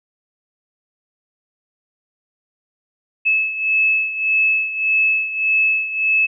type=beating tone pair; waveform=sine; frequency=2600 / 2601.7 Hz; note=E7 / E7; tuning=-24 / -23 cents; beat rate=1.7 Hz; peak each=-16 / -21 dBFS; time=3.25-6.27 s; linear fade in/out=20 ms; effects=none